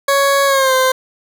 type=tone with pitch glide; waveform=20% pulse; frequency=556 to 518.8 Hz; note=C#5 to C5; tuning=+5 to -15 cents; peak=-6 dBFS; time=0.08-0.92 s; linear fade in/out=5 ms; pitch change=-120 cents; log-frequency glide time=0.46-0.74 s; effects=none